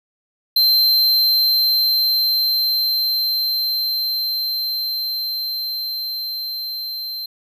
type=tone with level ramp; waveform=square; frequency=4121 Hz; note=C8; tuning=27 cents flat; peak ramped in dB=-12 to -26 dBFS; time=0.56-7.26 s; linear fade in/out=5 ms; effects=none